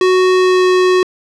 square tone with pitch glide, 370 to 367.7 Hz, F#4 to F#4, 0 to -11 cents, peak -9 dBFS, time 0.01-1.03 s, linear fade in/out 2 ms, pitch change -11 cents, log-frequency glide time 0.35-0.66 s, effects low-pass 5000 Hz 12 dB/octave

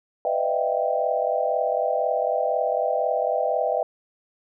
sine tone cluster, 501 / 599 / 637 / 681 / 781 Hz, B4 / D5 / D#5 / F5 / G5, +25 / +34 / +41 / -44 / -7 cents, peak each -27 dBFS, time 0.25-3.83 s, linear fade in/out 2 ms, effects none

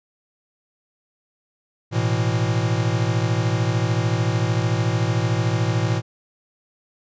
square chord, A suspended second, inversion none, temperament equal, 110 / 123.47 / 164.81 Hz, A2 / B2 / E3, 0 / 0 / 0 cents, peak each -22 / -24 / -27 dBFS, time 1.91-6.02 s, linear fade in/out 50 ms, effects resampled to 16000 Hz

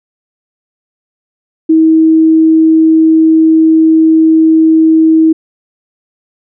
sine tone, 320 Hz, D#4, 49 cents sharp, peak -3 dBFS, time 1.69-5.33 s, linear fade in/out 10 ms, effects none

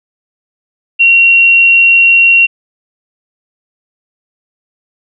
sine tone, 2743 Hz, F7, 32 cents flat, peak -3 dBFS, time 0.99-2.47 s, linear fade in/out 20 ms, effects none

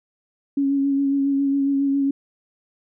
sine tone with vibrato, 277.2 Hz, C#4, in tune, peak -17 dBFS, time 0.57-2.11 s, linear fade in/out 5 ms, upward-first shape sine, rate 7.3 Hz, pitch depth 21 cents each way, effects none

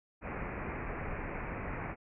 pink low-pass noise, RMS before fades -39 dBFS, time 0.21-1.96 s, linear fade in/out 50 ms, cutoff 2500 Hz, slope 96 dB/octave, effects none

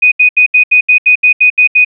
sine tone bursts, 2489 Hz, D#7, in tune, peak -3 dBFS, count 11, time 0.02-1.848 s, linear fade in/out 10 ms, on 98 ms, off 75 ms, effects none

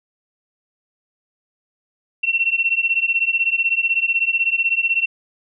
sine beating tone pair, 2707 / 2723 Hz, E7 / F7, +45 / -44 cents, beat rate 16 Hz, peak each -19 dBFS, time 2.23-5.06 s, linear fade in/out 10 ms, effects none

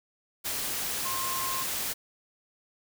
sine tone in noise, 1060 Hz, C6, 22 cents sharp, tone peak -33 dBFS, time 1.04-1.64 s, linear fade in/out 20 ms, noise white, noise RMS -32 dBFS, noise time 0.44-1.94 s, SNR -4 dB, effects none

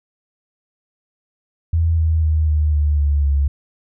sine tone with pitch steps, 82.41 / 80.25 / 78.14 / 76.1 / 74.1 / 72.16 / 70.27 Hz, E2 / E2 / D#2 / D#2 / D2 / D2 / C#2, 0 / -46 / +8 / -38 / +16 / -30 / +24 cents, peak -13 dBFS, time 1.73-3.48 s, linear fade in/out 5 ms, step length 250 ms, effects none

